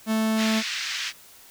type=tone; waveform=45% pulse; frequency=220 Hz; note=A3; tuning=in tune; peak=-21 dBFS; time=0.06-0.63 s; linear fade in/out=50 ms
type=band-pass noise; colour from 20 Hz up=pink; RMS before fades=-30 dBFS; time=0.36-1.13 s; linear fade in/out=50 ms; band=1700 to 5900 Hz; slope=24 dB/octave
effects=white hiss -50 dBFS RMS until 1.5 s